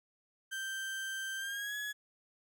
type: tone with pitch glide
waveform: 35% pulse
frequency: 1565 to 1687 Hz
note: G6 to G#6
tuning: -3 to +27 cents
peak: -35 dBFS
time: 0.51-1.93 s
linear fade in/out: 20 ms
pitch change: +130 cents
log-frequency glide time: 1.36-1.76 s
effects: none